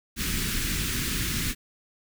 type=band-stop noise; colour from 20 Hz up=pink; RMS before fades=-28 dBFS; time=0.16-1.55 s; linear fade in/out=50 ms; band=320 to 1500 Hz; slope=24 dB/octave; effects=none